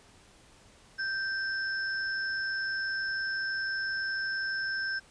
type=tone pair together; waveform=sine; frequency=1568 / 5274 Hz; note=G6 / E8; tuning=0 / 0 cents; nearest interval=octave + major sixth; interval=2100 cents; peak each=-30 / -39 dBFS; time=0.98-5 s; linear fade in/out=20 ms; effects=pink hiss -58 dBFS RMS until 5.1 s + resampled to 22050 Hz